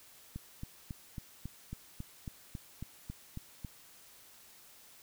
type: click train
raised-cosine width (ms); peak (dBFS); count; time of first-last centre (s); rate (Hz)
5; -28; 13; 0.36-3.648; 3.65
effects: white hiss -58 dBFS RMS until 5.02 s